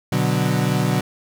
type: chord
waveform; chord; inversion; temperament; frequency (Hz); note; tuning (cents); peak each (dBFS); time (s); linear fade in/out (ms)
35% pulse; B minor; none; equal; 123.47 / 146.83 / 185; B2 / D3 / F#3; 0 / 0 / 0; -20; 0.12-1.01; 5
effects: none